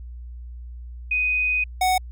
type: tone pair in turn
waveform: sine / square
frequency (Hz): 2497 / 742.4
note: D#7 / F#5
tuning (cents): +6 / +6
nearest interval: octave + major sixth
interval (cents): 2100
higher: first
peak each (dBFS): -19 / -18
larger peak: second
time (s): 1.11-1.64 / 1.81-1.98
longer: first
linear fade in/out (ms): 5
effects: added 60 Hz sine -34 dBFS peak until 2.11 s